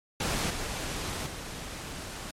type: noise with level steps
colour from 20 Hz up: pink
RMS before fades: -29 / -34 / -39 dBFS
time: 0.2-2.31 s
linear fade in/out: 5 ms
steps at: 0.5 / 1.26 s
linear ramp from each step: 5 ms
effects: low-pass 10000 Hz 12 dB/octave + MP3 64 kbps